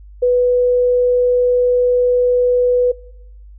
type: tone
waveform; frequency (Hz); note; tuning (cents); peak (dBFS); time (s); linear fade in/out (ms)
sine; 493.9; B4; 0; -10; 0.22-2.92; 10
effects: noise-tail reverb RT60 1.0 s tail -24 dB re dry + added 50 Hz sine -36 dBFS peak until 3.58 s